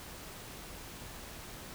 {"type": "silence", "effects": ["pink hiss -47 dBFS RMS until 1.74 s"]}